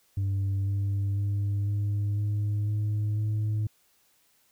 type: tone with pitch steps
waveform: sine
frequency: 98 / 99.43 / 100.87 / 102.34 / 103.83 / 105.34 / 106.87 Hz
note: G2 / G2 / G2 / G#2 / G#2 / G#2 / A2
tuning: 0 / +25 / +50 / -25 / 0 / +25 / -50 cents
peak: -22 dBFS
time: 0.17-3.67 s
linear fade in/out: 5 ms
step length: 500 ms
effects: tanh soft clip ceiling -24 dBFS + white hiss -66 dBFS RMS until 4.51 s